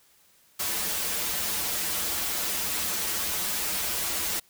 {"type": "noise with comb filter", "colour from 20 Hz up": "white", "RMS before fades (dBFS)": -29, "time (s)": [0.59, 4.4], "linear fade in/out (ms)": 10, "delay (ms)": 7.6, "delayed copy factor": -1, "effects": ["white hiss -61 dBFS RMS until 4.49 s"]}